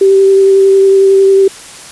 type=tone with vibrato; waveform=sine; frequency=388.9 Hz; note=G4; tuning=14 cents flat; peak=-3 dBFS; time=0.01-1.48 s; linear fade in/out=5 ms; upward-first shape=sine; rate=11 Hz; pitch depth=11 cents each way; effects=white hiss -31 dBFS RMS until 1.91 s + resampled to 24000 Hz